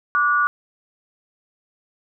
sine tone pair together, 1167 / 1452.3 Hz, D6 / F#6, -11 / -33 cents, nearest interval major third, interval 378 cents, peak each -18 dBFS, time 0.15-0.47 s, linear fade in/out 0 ms, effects none

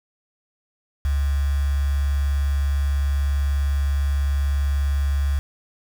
sine tone with quantisation, 70.4 Hz, C#2, 27 cents sharp, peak -18 dBFS, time 1.05-5.39 s, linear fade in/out 0 ms, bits 6, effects none

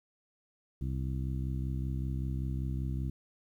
harmonic tone, 65.2 Hz, C2, 5 cents flat, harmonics 1 / 2 / 3 / 4 / 5, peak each -34 / -35 / -42 / -45 / -47 dBFS, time 0.81-3.1 s, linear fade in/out 5 ms, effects 11-bit

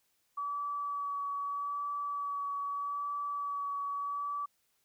sine tone with vibrato, 1143 Hz, D6, 47 cents flat, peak -33 dBFS, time 0.37-4.46 s, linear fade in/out 10 ms, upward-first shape sine, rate 0.8 Hz, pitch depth 15 cents each way, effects white hiss -75 dBFS RMS until 4.84 s

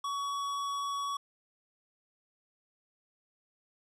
triangle tone with hard clipping, 1126 Hz, C#6, 27 cents sharp, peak -34 dBFS, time 0.04-1.17 s, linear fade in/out 5 ms, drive 17 dB, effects none

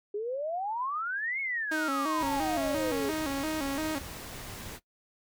sine exponential two-way sweep, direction up then down, 400.7 to 2217 to 400.7 Hz, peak -30 dBFS, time 0.14-3.11 s, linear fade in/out 5 ms, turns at 1.4 s
sawtooth tone with vibrato, 293.7 Hz, D4, in tune, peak -26 dBFS, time 1.71-3.99 s, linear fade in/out 10 ms, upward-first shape square, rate 2.9 Hz, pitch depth 110 cents each way
pink noise, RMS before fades -42 dBFS, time 2.17-4.8 s, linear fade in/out 50 ms
effects noise-tail reverb RT60 0.1 s tail -18 dB re dry

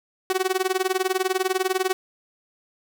sawtooth tone with tremolo, 375.3 Hz, F#4, 25 cents sharp, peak -14 dBFS, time 0.3-1.93 s, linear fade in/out 0 ms, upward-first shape sine, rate 20 Hz, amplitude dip 95%, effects 8-bit

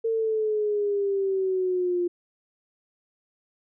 sine exponential sweep, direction down, 455.1 to 349.2 Hz, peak -22 dBFS, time 0.04-2.08 s, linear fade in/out 10 ms, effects none

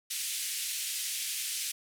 white band-pass noise, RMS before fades -35 dBFS, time 0.1-1.72 s, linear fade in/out 10 ms, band 2200 to 12000 Hz, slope 24 dB/octave, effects none

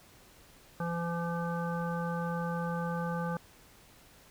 harmonic tone, 170 Hz, F3, 46 cents flat, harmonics 1 / 3 / 5 / 7 / 9, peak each -33 / -38 / -40 / -41 / -43 dBFS, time 0.8-3.37 s, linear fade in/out 2 ms, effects pink hiss -58 dBFS RMS until 4.3 s

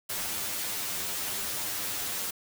white noise with comb filter, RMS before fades -33 dBFS, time 0.09-2.31 s, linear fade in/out 10 ms, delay 10 ms, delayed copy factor +0.65, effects none

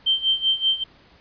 sine tone with tremolo, 3130 Hz, G7, 3 cents flat, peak -15 dBFS, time 0.06-0.84 s, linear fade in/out 10 ms, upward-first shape sine, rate 5.2 Hz, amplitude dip 85%, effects pink hiss -53 dBFS RMS until 1.2 s + resampled to 11025 Hz

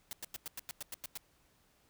white noise bursts, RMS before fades -42 dBFS, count 10, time 0.11-1.174 s, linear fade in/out 0 ms, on 20 ms, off 96 ms, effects pink hiss -70 dBFS RMS until 1.89 s

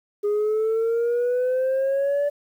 sine exponential sweep, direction up, 410 to 582 Hz, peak -17 dBFS, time 0.23-2.3 s, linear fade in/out 20 ms, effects tanh soft clip ceiling -18 dBFS + 9-bit

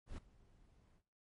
brown noise with ADSR envelope, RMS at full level -44 dBFS, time 0.06-1.03 s, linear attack 120 ms, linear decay 5 ms, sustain -23 dB, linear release 71 ms, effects noise-tail reverb RT60 0.5 s tail -18 dB re dry + MP3 48 kbps

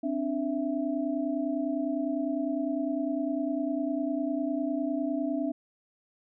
sine tone cluster, 264.2 / 294.1 / 661 Hz, C4 / D4 / E5, +17 / +3 / +5 cents, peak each -31 / -30 / -34 dBFS, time 0.03-5.52 s, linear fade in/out 10 ms, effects none

